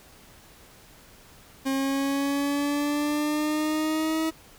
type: exponential sweep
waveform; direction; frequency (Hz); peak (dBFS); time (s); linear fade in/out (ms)
40% pulse; up; 268.2 to 321.1; -23; 1.65-4.31; 20
effects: pink hiss -52 dBFS RMS until 4.58 s